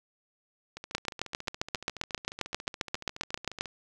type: two click trains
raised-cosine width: 0.2 ms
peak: -23 / -11 dBFS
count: 42 / 21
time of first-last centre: 0.77-3.657 / 0.95-3.61 s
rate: 14.2 / 7.52 Hz
effects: none